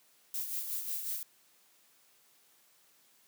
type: noise with tremolo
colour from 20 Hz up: violet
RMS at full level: -35 dBFS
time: 0.34-1.23 s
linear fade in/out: 2 ms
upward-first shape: sine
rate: 5.5 Hz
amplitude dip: 50%
effects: white hiss -66 dBFS RMS until 3.27 s + high-pass 150 Hz 12 dB/octave